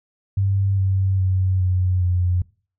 sine tone with pitch steps, 98 / 95.82 / 93.68 / 91.6 / 89.56 Hz, G2 / G2 / F#2 / F#2 / F2, 0 / -39 / +22 / -17 / +44 cents, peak -16 dBFS, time 0.37-2.42 s, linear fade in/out 5 ms, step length 410 ms, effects noise-tail reverb RT60 0.4 s tail -22 dB re dry

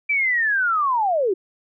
sine linear sweep, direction down, 2346 to 349.2 Hz, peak -17 dBFS, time 0.09-1.34 s, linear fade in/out 10 ms, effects none

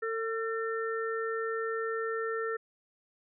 harmonic tone, 450 Hz, A4, 39 cents sharp, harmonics 1 / 3 / 4, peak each -32 / -37 / -38 dBFS, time 0.02-2.57 s, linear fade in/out 10 ms, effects none

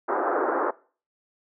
pink band-pass noise, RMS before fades -25 dBFS, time 0.08-0.71 s, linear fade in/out 10 ms, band 310 to 1500 Hz, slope 48 dB/octave, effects noise-tail reverb RT60 0.4 s tail -21 dB re dry

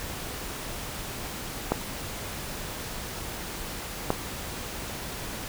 clicks, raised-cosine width 1 ms, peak -8 dBFS, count 2, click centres 1.72 / 4.104 s, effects pink hiss -36 dBFS RMS until 5.48 s

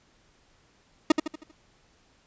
40% pulse tone with echo, 311.1 Hz, D#4, in tune, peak -13 dBFS, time 1.1-1.12 s, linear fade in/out 5 ms, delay 79 ms, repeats 5, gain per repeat -7 dB, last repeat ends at 1.515 s, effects pink hiss -63 dBFS RMS until 2.26 s + resampled to 16000 Hz

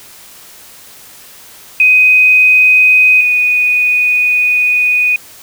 sine tone pair in turn, 2506 / 2479 Hz, D#7 / D#7, +12 / -7 cents, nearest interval unison, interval 19 cents, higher first, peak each -4 / -8 dBFS, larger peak first, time 1.8-3.21 / 3.21-5.16 s, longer second, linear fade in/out 2 ms, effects white hiss -37 dBFS RMS until 5.42 s

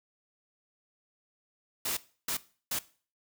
white noise bursts at uneven times, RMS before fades -32 dBFS, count 3, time 1.85-1.97 / 2.28-2.37 / 2.71-2.79 s, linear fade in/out 5 ms, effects noise-tail reverb RT60 0.4 s tail -18 dB re dry

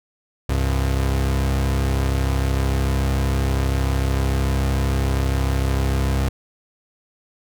35% pulse tone pair together, 66.88 / 100 Hz, C2 / G2, +39 / +35 cents, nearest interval perfect fifth, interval 696 cents, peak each -17 / -23 dBFS, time 0.49-6.29 s, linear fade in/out 5 ms, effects none

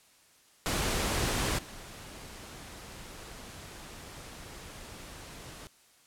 pink noise with level steps, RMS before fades -30 / -46 dBFS, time 0.66-5.67 s, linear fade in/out 0 ms, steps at 1.58 s, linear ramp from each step 10 ms, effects white hiss -62 dBFS RMS until 6.06 s + low-pass 11000 Hz 12 dB/octave

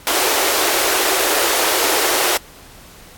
pink high-pass noise, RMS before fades -17 dBFS, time 0.07-2.37 s, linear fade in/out 0 ms, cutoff 330 Hz, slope 48 dB/octave, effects pink hiss -42 dBFS RMS until 3.17 s + AAC 64 kbps

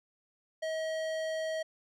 sine tone with tanh clipping, 637 Hz, D#5, 41 cents sharp, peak -34 dBFS, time 0.62-1.63 s, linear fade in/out 10 ms, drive 18 dB, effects none

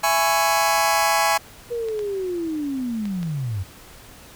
sawtooth chord, C# minor seventh, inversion first, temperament just, 665.2 / 831.5 / 997.9 / 1108.7 Hz, E5 / G#5 / B5 / C#6, +16 / +2 / +18 / 0 cents, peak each -20 / -16 / -22 / -20 dBFS, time 0.03-1.38 s, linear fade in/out 10 ms
sine linear sweep, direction down, 481.8 to 87.31 Hz, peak -23 dBFS, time 1.7-3.64 s, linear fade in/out 20 ms
clicks, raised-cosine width 0.2 ms, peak -21 dBFS, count 4, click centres 1.886 / 1.992 / 3.055 / 3.23 s
effects pink hiss -45 dBFS RMS until 4.35 s

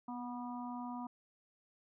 harmonic tone with a mistuned harmonic, 243.6 Hz, B3, 24 cents flat, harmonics 1 / 3 / 4 / 5, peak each -42 / -48 / -46 / -53 dBFS, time 0.08-1.07 s, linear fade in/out 5 ms, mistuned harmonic 1, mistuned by +16 cents, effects none

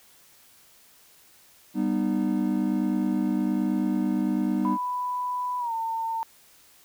triangle chord, G augmented, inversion none, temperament just, 196 / 245 / 306.2 Hz, G3 / B3 / D#4, 0 / -14 / -28 cents, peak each -25 dBFS, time 1.74-4.78 s, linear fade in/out 50 ms
sine tone with pitch glide, 992 to 904.4 Hz, B5 to A5, +7 to +47 cents, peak -26 dBFS, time 4.65-6.23 s, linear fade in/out 0 ms, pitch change -160 cents, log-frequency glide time 5.59-5.73 s
effects white hiss -56 dBFS RMS until 6.84 s

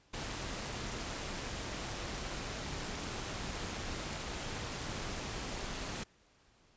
pink noise with amplitude modulation, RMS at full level -38 dBFS, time 0.13-6.04 s, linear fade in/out 10 ms, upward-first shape sine, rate 207 Hz, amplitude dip 45%, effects pink hiss -67 dBFS RMS until 6.76 s + resampled to 16000 Hz

